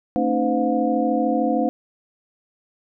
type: tone cluster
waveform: sine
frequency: 226.5 / 272.6 / 306 / 512 / 713 Hz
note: A#3 / C#4 / D#4 / C5 / F5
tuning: -50 / -29 / -29 / -38 / +36 cents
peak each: -24 dBFS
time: 0.16-1.69 s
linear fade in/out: 0 ms
effects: none